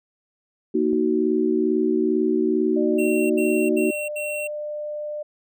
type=chord; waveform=sine; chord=D# minor; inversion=second; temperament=just; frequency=233.3 / 311.1 / 373.4 Hz; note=A#3 / D#4 / F#4; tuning=+2 / 0 / +16 cents; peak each=-24 / -22 / -21 dBFS; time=0.74-3.91 s; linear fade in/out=10 ms
type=click; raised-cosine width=2 ms; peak=-27 dBFS; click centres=0.931 s
type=tone; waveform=sine; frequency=598 Hz; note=D5; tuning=31 cents sharp; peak=-27 dBFS; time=2.76-5.23 s; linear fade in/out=10 ms
type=tone bursts; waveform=square; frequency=2725 Hz; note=F7; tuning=43 cents flat; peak=-29 dBFS; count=4; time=2.98-4.476 s; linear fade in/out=10 ms; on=320 ms; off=72 ms
effects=none